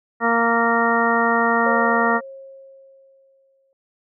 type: harmonic tone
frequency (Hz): 232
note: A#3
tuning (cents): -8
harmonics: 1 / 2 / 3 / 4 / 5 / 6 / 8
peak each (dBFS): -23 / -23 / -23 / -23 / -23 / -23 / -23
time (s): 0.2-2.21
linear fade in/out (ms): 50
type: tone with exponential decay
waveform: sine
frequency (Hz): 540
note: C#5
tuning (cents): -45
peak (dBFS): -22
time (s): 1.66-3.73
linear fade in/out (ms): 1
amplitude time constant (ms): 450
effects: none